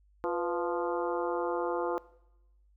harmonic tone with a mistuned harmonic, 174.61 Hz, F3, in tune, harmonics 2 / 3 / 4 / 5 / 6 / 7 / 8, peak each -33 / -33 / -39 / -37 / -39 / -41 / -46 dBFS, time 0.24-1.98 s, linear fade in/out 0 ms, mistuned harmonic 3, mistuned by -79 cents, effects noise-tail reverb RT60 0.9 s tail -20 dB re dry + added 50 Hz sine -61 dBFS peak until 2.76 s

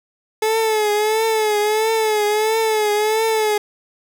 30% pulse tone with vibrato, 431.7 Hz, A4, 33 cents flat, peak -13 dBFS, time 0.42-3.58 s, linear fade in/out 5 ms, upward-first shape triangle, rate 1.5 Hz, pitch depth 74 cents each way, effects none

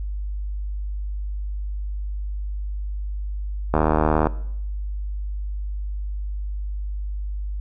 click train, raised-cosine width 1 ms, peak -4 dBFS, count 42, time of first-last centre 3.74-4.27 s, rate 77.4 Hz, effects noise-tail reverb RT60 0.7 s tail -18 dB re dry + added 50 Hz sine -25 dBFS peak until 7.6 s

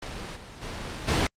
pink noise with level steps, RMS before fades -36 / -43 / -35 / -23 dBFS, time 0.02-1.27 s, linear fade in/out 5 ms, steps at 0.35 / 0.61 / 1.07 s, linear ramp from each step 20 ms, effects low-pass 6000 Hz 12 dB/octave + Opus 48 kbps

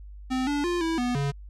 square tone with pitch steps, 258.1 / 288.9 / 350.2 / 327.4 / 245.6 / 140.9 Hz, C4 / D4 / F4 / E4 / B3 / C#3, -23 / -28 / +5 / -12 / -9 / +29 cents, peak -25 dBFS, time 0.3-1.32 s, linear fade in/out 20 ms, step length 170 ms, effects added 50 Hz sine -40 dBFS peak until 1.49 s + low-pass 7000 Hz 12 dB/octave

